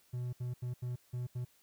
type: tone bursts at uneven times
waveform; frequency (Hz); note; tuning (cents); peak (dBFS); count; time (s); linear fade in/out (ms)
triangle; 123.47; B2; 0; -33; 6; 0.13-0.33 / 0.4-0.54 / 0.62-0.74 / 0.82-0.96 / 1.13-1.27 / 1.35-1.45; 10
effects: white hiss -68 dBFS RMS until 1.62 s